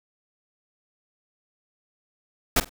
pink noise with echo, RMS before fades -19 dBFS, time 2.56-2.6 s, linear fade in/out 5 ms, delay 47 ms, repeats 2, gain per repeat -15 dB, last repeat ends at 2.694 s, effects none

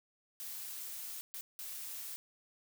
blue noise bursts at uneven times, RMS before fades -44 dBFS, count 3, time 0.4-1.21 / 1.34-1.41 / 1.59-2.16 s, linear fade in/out 0 ms, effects none

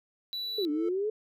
triangle tone, 3949 Hz, B7, 1 cent flat, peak -31 dBFS, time 0.33-0.65 s, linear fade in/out 0 ms
triangle tone with exponential growth, 440 Hz, A4, in tune, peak -28 dBFS, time 0.38-0.89 s, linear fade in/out 5 ms, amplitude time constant 110 ms
sine exponential two-way sweep, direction down then up, 440 to 290 to 440 Hz, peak -27 dBFS, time 0.58-1.1 s, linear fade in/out 5 ms, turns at 0.7 s
effects none

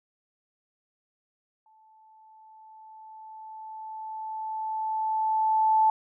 sine tone with exponential growth, 875 Hz, A5, 10 cents flat, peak -17 dBFS, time 1.66-5.9 s, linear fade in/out 2 ms, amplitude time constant 920 ms, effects none

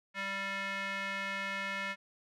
square tone with band-pass filter, 196 Hz, G3, in tune, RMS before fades -37 dBFS, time 0.14-1.96 s, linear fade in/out 50 ms, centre 2000 Hz, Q 2.4, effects none

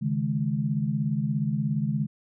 sine chord, C# suspended second, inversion none, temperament equal with one note detuned, 138.59 / 155.56 / 210.8 Hz, C#3 / D#3 / G#3, 0 / 0 / +26 cents, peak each -28 dBFS, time 0.01-2.07 s, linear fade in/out 20 ms, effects none

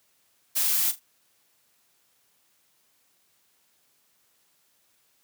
blue noise with echo, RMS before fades -24 dBFS, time 0.55-0.92 s, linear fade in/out 20 ms, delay 40 ms, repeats 2, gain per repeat -14 dB, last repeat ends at 1 s, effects white hiss -67 dBFS RMS until 5.23 s + high-pass 80 Hz 12 dB/octave

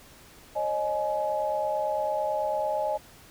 sine tone cluster, 545 / 614 / 844 Hz, C#5 / D#5 / G#5, -29 / -23 / +28 cents, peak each -33 / -28 / -29 dBFS, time 0.55-2.98 s, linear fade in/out 20 ms, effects pink hiss -52 dBFS RMS until 3.3 s

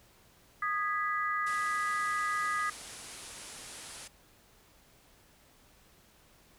sine chord, G# minor, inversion second, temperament equal with one note detuned, 1236.6 / 1661.2 / 1975.5 Hz, D#6 / G#6 / B6, -11 / 0 / 0 cents, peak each -31 / -36 / -36 dBFS, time 0.62-2.7 s, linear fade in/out 5 ms
white low-pass noise, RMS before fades -47 dBFS, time 1.46-4.08 s, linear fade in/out 10 ms, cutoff 11000 Hz, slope 96 dB/octave
effects pink hiss -62 dBFS RMS until 6.58 s

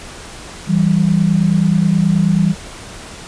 sine tone pair together, 164.43 / 193.8 Hz, E3 / G3, -4 / -20 cents, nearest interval minor third, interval 284 cents, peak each -13 dBFS, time 0.67-2.55 s, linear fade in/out 50 ms, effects pink hiss -33 dBFS RMS until 3.27 s + resampled to 22050 Hz

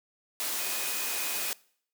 sine tone in noise, 2498 Hz, D#7, 6 cents sharp, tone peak -41 dBFS, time 0.59-1.51 s, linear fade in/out 0 ms, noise white, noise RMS -32 dBFS, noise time 0.4-1.53 s, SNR -12 dB, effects noise-tail reverb RT60 0.6 s tail -23 dB re dry + high-pass 300 Hz 12 dB/octave

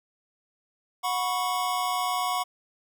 square chord, F# suspended fourth, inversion none, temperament equal with one note detuned, 729.8 / 987.8 / 1108.7 Hz, F#5 / B5 / C#6, -24 / 0 / 0 cents, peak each -30 / -32 / -30 dBFS, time 1.03-2.44 s, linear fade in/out 20 ms, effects none

